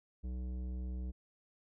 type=tone with tanh clipping; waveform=sine; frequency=62.4 Hz; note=B1; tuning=19 cents sharp; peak=-39 dBFS; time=0.23-1.12 s; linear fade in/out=20 ms; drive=13 dB; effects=none